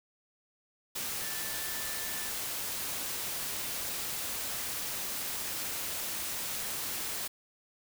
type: tone in noise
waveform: sine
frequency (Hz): 1760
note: A6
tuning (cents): 0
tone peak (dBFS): -45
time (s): 1.21-2.3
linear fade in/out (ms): 10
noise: white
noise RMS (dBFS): -36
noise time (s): 0.95-7.28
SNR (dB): -12
effects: none